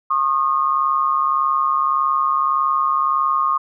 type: tone pair together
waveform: sine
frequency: 1082 / 1223.7 Hz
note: C#6 / D#6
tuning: -42 / -29 cents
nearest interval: major second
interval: 213 cents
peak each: -18 dBFS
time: 0.1-3.58 s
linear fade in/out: 10 ms
effects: none